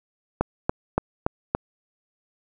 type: click train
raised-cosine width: 1 ms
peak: -6 dBFS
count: 5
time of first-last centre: 0.41-1.55 s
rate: 3.51 Hz
effects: none